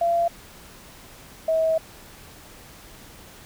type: tone pair in turn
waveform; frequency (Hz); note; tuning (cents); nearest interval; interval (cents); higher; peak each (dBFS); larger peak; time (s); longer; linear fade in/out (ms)
sine; 683 / 643.6; F5 / E5; -39 / -42; minor second; 103; first; -18; neither; 0.01-0.28 / 1.48-1.78; second; 5
effects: pink hiss -46 dBFS RMS until 3.45 s